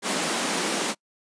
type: high-pass noise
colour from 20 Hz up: pink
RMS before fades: -26 dBFS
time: 0.02-0.95 s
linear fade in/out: 50 ms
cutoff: 180 Hz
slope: 48 dB/octave
effects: noise-tail reverb RT60 0.1 s tail -26 dB re dry + resampled to 22050 Hz